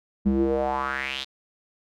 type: tone with band-pass filter sweep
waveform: square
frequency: 66.9 Hz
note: C2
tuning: 39 cents sharp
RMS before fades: -25 dBFS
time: 0.25-1.25 s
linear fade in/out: 20 ms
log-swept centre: 210 to 3900 Hz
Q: 4.5
effects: none